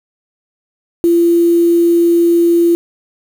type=tone with quantisation; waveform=sine; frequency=340.8 Hz; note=F4; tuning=42 cents flat; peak=-7 dBFS; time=1.04-2.75 s; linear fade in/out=0 ms; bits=5; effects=none